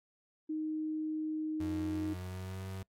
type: tone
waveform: sine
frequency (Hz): 311.1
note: D#4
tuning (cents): 0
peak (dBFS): -33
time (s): 0.49-2.14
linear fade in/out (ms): 10
type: tone with pitch glide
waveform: 35% pulse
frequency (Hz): 87.7 to 95.09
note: F2 to F#2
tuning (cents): +8 to +48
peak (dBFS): -38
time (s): 1.6-2.83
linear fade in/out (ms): 5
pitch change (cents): +140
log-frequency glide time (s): 1.83-2.63
effects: noise-tail reverb RT60 0.1 s tail -24 dB re dry + AAC 64 kbps